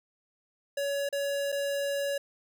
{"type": "tone with dropouts", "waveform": "square", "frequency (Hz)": 563, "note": "C#5", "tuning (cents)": 27, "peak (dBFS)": -29, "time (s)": [0.77, 2.18], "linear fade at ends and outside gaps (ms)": 5, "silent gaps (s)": [[1.09, 1.126], [1.52, 1.524]], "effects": []}